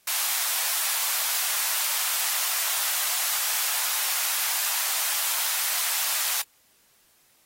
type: high-pass noise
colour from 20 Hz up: white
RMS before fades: -26 dBFS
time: 0.07-6.42 s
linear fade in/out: 5 ms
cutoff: 730 Hz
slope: 24 dB/octave
effects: white hiss -62 dBFS RMS until 7.45 s + AAC 48 kbps